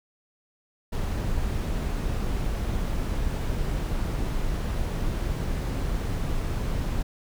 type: noise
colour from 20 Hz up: brown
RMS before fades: -27 dBFS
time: 0.92-7.03 s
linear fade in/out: 10 ms
effects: none